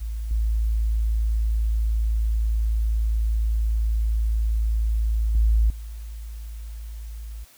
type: tone with level steps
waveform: sine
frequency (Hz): 55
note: A1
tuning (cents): 0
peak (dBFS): -26 / -19 / -15 / -32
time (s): 0-7.45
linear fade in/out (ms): 20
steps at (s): 0.31 / 5.35 / 5.7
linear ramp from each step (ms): 2
effects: white hiss -53 dBFS RMS until 7.57 s